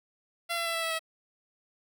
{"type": "tone with pitch steps", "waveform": "10% pulse", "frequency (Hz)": [682, 674.9, 668, 661.1, 654.2, 647.5], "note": ["F5", "E5", "E5", "E5", "E5", "E5"], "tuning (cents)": [-41, 41, 23, 5, -13, -31], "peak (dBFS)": -21, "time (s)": [0.49, 0.994], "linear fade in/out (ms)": 20, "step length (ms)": 84, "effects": []}